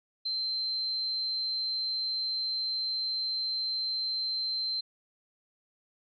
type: tone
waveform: sine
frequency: 4113 Hz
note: C8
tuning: 30 cents flat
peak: -29 dBFS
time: 0.25-4.81 s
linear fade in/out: 10 ms
effects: none